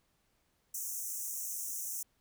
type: high-pass noise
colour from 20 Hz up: pink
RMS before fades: -39 dBFS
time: 0.74-2.03 s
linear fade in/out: 5 ms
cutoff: 5800 Hz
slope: 96 dB/octave
effects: pink hiss -75 dBFS RMS until 2.2 s